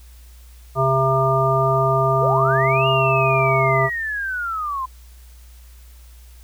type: harmonic tone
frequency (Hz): 133.3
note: C3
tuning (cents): +33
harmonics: 1 / 3 / 5 / 7 / 9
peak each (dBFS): -20 / -23 / -20 / -26 / -20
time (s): 0.75-3.9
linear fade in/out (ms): 50
type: linear two-way sweep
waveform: sine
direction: up then down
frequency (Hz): 392.7 to 2857 to 1016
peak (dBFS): -22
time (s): 2.21-4.86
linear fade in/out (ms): 10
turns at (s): 2.88
effects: added 60 Hz sine -41 dBFS peak until 6.43 s + white hiss -53 dBFS RMS until 6.43 s